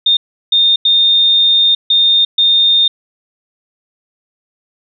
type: tone bursts at uneven times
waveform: sine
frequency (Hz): 3648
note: A#7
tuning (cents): -38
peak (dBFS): -7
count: 5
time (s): 0.06-0.17 / 0.52-0.76 / 0.85-1.75 / 1.9-2.25 / 2.38-2.88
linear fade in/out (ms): 5
effects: none